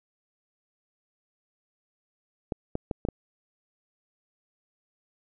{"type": "clicks", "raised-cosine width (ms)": 2, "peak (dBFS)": -15, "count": 5, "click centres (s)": [2.522, 2.754, 2.912, 3.051, 3.087], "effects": []}